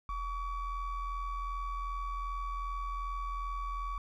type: ring-modulated tone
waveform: triangle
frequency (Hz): 587.3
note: D5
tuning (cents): 0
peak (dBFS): -29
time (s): 0.09-3.98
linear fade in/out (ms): 2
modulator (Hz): 546
effects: none